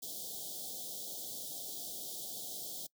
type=band-stop noise; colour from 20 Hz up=white; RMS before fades=-43 dBFS; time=0.02-2.87 s; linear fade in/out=10 ms; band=790 to 3200 Hz; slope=96 dB/octave; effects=noise-tail reverb RT60 0.1 s tail -23 dB re dry + high-pass 150 Hz 12 dB/octave